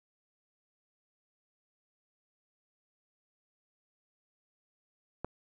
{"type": "click", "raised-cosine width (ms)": 1, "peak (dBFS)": -21, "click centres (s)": 5.246, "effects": []}